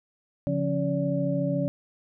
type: tone cluster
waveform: sine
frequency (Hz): 141.8 / 175.6 / 277.5 / 575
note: C#3 / F3 / C#4 / D5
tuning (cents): +40 / +10 / +2 / -37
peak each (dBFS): -29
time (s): 0.47-1.68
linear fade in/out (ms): 0
effects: none